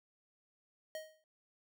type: tone with exponential decay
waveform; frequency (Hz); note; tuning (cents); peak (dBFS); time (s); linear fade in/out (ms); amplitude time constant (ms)
square; 627; D#5; +13; -39; 0.95-1.24; 1; 61
effects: none